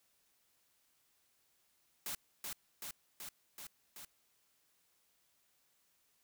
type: noise with echo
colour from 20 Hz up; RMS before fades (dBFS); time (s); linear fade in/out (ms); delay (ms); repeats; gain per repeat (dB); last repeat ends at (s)
white; -41; 2.06-2.15; 2; 380; 5; -2; 4.05
effects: white hiss -75 dBFS RMS until 6.23 s